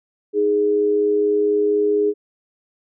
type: tone pair together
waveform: sine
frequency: 311.1 / 415.3 Hz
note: D#4 / G#4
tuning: 0 / 0 cents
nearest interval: perfect fourth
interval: 500 cents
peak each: -24 / -15 dBFS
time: 0.33-2.14 s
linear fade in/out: 50 ms
effects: none